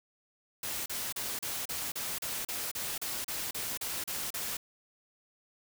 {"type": "noise bursts", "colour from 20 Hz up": "white", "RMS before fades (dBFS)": -36, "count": 15, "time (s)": [0.63, 4.57], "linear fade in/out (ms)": 5, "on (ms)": 230, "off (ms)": 35, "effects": []}